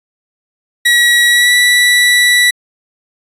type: tone with pitch glide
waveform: 30% pulse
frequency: 1921 to 1958 Hz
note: B6 to B6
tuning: -48 to -15 cents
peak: -4 dBFS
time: 0.85-2.51 s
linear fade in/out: 10 ms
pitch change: +33 cents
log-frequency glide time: 1.28-1.54 s
effects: resampled to 32000 Hz